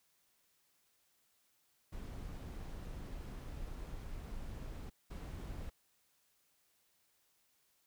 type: noise bursts at uneven times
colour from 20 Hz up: brown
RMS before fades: -45 dBFS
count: 2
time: 1.92-4.9 / 5.1-5.7 s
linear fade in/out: 10 ms
effects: white hiss -75 dBFS RMS until 7.86 s